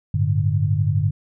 sine chord, G suspended second, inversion none, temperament equal, 98 / 110 / 146.83 Hz, G2 / A2 / D3, 0 / 0 / 0 cents, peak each -20 / -22 / -21 dBFS, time 0.14-1.11 s, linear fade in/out 5 ms, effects none

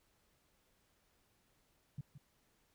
sine tone with echo, 141.5 Hz, C#3, 36 cents sharp, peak -39 dBFS, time 1.98-2.01 s, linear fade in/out 5 ms, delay 170 ms, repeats 1, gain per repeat -11 dB, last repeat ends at 2.18 s, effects pink hiss -75 dBFS RMS until 2.74 s

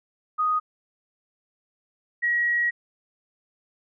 sine tone pair in turn, 1244.5 / 1906.6 Hz, D#6 / A#6, 0 / +39 cents, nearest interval perfect fifth, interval 739 cents, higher second, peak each -20 dBFS, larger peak neither, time 0.38-0.6 / 2.22-2.71 s, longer second, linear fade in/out 20 ms, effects none

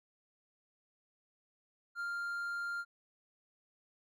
triangle tone, 1396.9 Hz, F6, in tune, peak -34 dBFS, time 1.95-2.85 s, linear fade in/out 50 ms, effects none

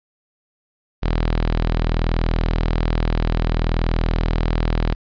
sawtooth tone, 40.59 Hz, E1, 26 cents flat, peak -13 dBFS, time 1.02-4.95 s, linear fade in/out 20 ms, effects resampled to 11025 Hz + 9-bit

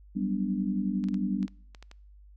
sine chord, G major seventh, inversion third, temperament equal, 185 / 196 / 246.9 / 293.7 Hz, F#3 / G3 / B3 / D4, 0 / 0 / 0 / 0 cents, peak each -35 / -29 / -33 / -34 dBFS, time 0.15-1.47 s, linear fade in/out 20 ms
clicks, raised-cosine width 0.2 ms, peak -30 dBFS, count 8, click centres 1.04 / 1.086 / 1.143 / 1.429 / 1.48 / 1.748 / 1.826 / 1.914 s
effects noise-tail reverb RT60 0.6 s tail -25 dB re dry + added 50 Hz sine -50 dBFS peak until 2.36 s

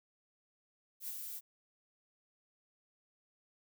violet noise with ADSR envelope, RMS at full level -40 dBFS, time 1-1.41 s, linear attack 77 ms, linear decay 37 ms, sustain -4 dB, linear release 37 ms, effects none

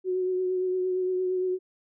sine tone with vibrato, 368.8 Hz, F#4, 6 cents flat, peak -24 dBFS, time 0.04-1.59 s, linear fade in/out 50 ms, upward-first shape triangle, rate 8.7 Hz, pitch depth 25 cents each way, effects none

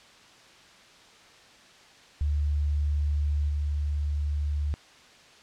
sine tone with level steps, 73.42 Hz, D2, in tune, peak -23 / -25 dBFS, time 2.21-4.74 s, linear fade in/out 0 ms, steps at 3.48 s, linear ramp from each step 20 ms, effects white hiss -53 dBFS RMS until 5.42 s + low-pass 5000 Hz 12 dB/octave

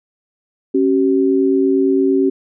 sine tone pair together, 273.4 / 382.1 Hz, C#4 / G4, -24 / -44 cents, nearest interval tritone, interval 580 cents, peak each -14 dBFS, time 0.74-2.3 s, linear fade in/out 10 ms, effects none

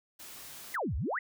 white noise, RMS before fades -47 dBFS, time 0.19-0.76 s, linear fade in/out 10 ms
sine exponential two-way sweep, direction down then up, 2156 to 58.27 to 2156 Hz, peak -30 dBFS, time 0.74-1.19 s, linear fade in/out 5 ms, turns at 0.96 s
effects none

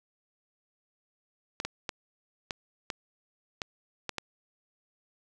clicks, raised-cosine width 0.2 ms, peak -15 dBFS, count 8, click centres 1.601 / 1.65 / 1.892 / 2.508 / 2.902 / 3.618 / 4.093 / 4.183 s, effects none

